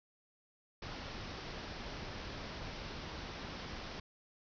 pink low-pass noise, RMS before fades -45 dBFS, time 0.82-4 s, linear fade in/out 5 ms, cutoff 5700 Hz, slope 96 dB/octave, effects none

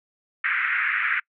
pink band-pass noise, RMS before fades -24 dBFS, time 0.44-1.2 s, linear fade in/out 5 ms, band 1400 to 2300 Hz, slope 48 dB/octave, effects noise-tail reverb RT60 0.1 s tail -26 dB re dry

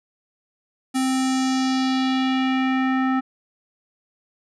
square tone with low-pass filter sweep, 261.6 Hz, C4, in tune, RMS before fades -21 dBFS, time 0.94-3.21 s, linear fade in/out 20 ms, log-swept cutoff 10000 to 1500 Hz, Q 2, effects none

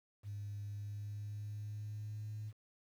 sine tone with pitch glide, 102.3 to 107.08 Hz, G#2 to A2, -26 to -47 cents, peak -40 dBFS, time 0.23-2.53 s, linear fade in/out 50 ms, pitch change +79 cents, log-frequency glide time 0.69-2.38 s, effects tanh soft clip ceiling -37 dBFS + 11-bit

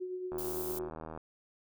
sine tone with tremolo, 366.5 Hz, F#4, 16 cents flat, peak -34 dBFS, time 0-0.9 s, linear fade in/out 20 ms, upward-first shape triangle, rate 8.9 Hz, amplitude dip 45%
click train, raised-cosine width 1 ms, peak -29 dBFS, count 69, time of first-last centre 0.32-1.175 s, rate 79.5 Hz
violet noise, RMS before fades -41 dBFS, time 0.38-0.79 s, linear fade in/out 5 ms
effects none

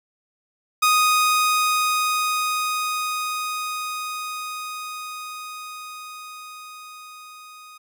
sawtooth tone with level ramp, 1244.5 Hz, D#6, in tune, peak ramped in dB -11 to -38 dBFS, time 0.82-7.78 s, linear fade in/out 10 ms, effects none

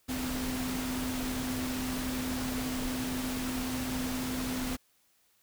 sine tone in noise, 255.1 Hz, C4, 44 cents flat, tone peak -33 dBFS, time 0.08-4.77 s, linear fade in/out 20 ms, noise pink, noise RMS -37 dBFS, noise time 0.08-4.77 s, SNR +1 dB, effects white hiss -69 dBFS RMS until 5.42 s

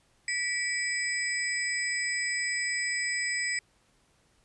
sine tone cluster, 1956 / 2307 / 5030 / 7950 Hz, B6 / D7 / D#8 / B8, -17 / -31 / +18 / +10 cents, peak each -31 / -33 / -37 / -35 dBFS, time 0.28-3.59 s, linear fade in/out 2 ms, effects pink hiss -67 dBFS RMS until 4.44 s + resampled to 24000 Hz

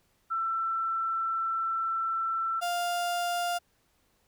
sine / 35% pulse tone pair in turn, 1338 / 700.2 Hz, E6 / F5, +25 / +4 cents, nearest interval major seventh, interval 1121 cents, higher first, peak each -27 / -26 dBFS, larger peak second, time 0.3-2.61 / 2.61-3.59 s, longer first, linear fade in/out 20 ms, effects pink hiss -70 dBFS RMS until 4.27 s

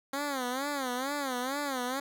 10% pulse tone with vibrato, 267.6 Hz, C4, 39 cents sharp, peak -23 dBFS, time 0.13-2 s, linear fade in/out 5 ms, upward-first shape sine, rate 2.2 Hz, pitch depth 150 cents each way, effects none

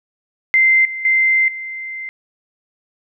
sine tone with level steps, 2081 Hz, C7, 10 cents flat, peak -9 / -23 / -11 / -25 dBFS, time 0.54-2.09 s, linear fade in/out 0 ms, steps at 0.85 / 1.05 / 1.48 s, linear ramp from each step 2 ms, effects none

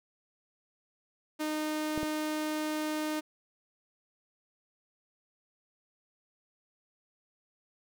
sawtooth tone, 307.1 Hz, D#4, 23 cents flat, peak -27 dBFS, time 1.39-3.21 s, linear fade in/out 20 ms
clicks, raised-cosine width 2 ms, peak -23 dBFS, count 2, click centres 1.977 / 2.031 s
effects none

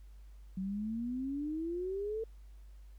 sine exponential sweep, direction up, 185 to 453.9 Hz, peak -34 dBFS, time 0.57-2.24 s, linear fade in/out 5 ms, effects added 50 Hz sine -50 dBFS peak until 2.98 s + pink hiss -72 dBFS RMS until 2.98 s

